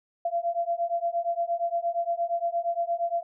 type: beating tone pair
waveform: sine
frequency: 680 / 688.6 Hz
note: F5 / F5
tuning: -46 / -25 cents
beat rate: 8.6 Hz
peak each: -28 dBFS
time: 0.25-3.23 s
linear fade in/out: 5 ms
effects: none